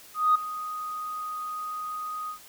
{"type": "tone with ADSR envelope", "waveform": "sine", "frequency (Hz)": 1244.5, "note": "D#6", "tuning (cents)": 0, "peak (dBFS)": -15, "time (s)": [0.14, 2.39], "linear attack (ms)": 210, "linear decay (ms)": 9, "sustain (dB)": -16, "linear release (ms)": 99, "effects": ["tanh soft clip ceiling -12 dBFS", "white hiss -50 dBFS RMS until 2.48 s"]}